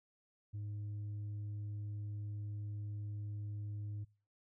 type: tone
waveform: sine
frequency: 103.83 Hz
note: G#2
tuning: in tune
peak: -37 dBFS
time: 0.53-4.05 s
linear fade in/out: 20 ms
effects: noise-tail reverb RT60 0.4 s tail -26 dB re dry + tanh soft clip ceiling -39 dBFS